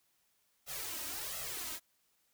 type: noise with flanger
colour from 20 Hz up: white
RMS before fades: -41 dBFS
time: 0.66-1.8 s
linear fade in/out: 50 ms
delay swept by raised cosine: 1.5 to 3.2 ms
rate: 1.4 Hz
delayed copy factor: +0.9
effects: white hiss -75 dBFS RMS until 2.33 s